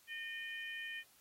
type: harmonic tone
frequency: 610 Hz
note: D#5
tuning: 34 cents flat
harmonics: 3 / 4 / 5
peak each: -44 / -47 / -49 dBFS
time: 0.07-1.04 s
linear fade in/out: 50 ms
effects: white hiss -67 dBFS RMS until 1.2 s + AAC 48 kbps